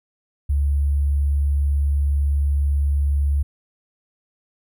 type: tone with sample-and-hold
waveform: sine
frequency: 71 Hz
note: C#2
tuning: 42 cents sharp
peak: -16 dBFS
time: 0.49-3.43 s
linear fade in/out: 10 ms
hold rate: 11025 Hz
effects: none